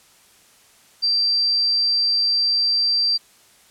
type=tone; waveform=sine; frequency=4699 Hz; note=D8; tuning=in tune; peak=-16 dBFS; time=1.02-3.18 s; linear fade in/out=20 ms; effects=white hiss -53 dBFS RMS until 3.7 s + low-pass 11000 Hz 12 dB/octave